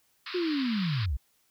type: band-pass noise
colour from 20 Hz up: white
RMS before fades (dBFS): -39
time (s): 0.26-1.06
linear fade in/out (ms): 5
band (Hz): 1000 to 4900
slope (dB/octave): 96
type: linear sweep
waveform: sine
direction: down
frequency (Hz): 370 to 53.5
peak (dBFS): -26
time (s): 0.34-1.17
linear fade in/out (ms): 10
effects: white hiss -69 dBFS RMS until 1.5 s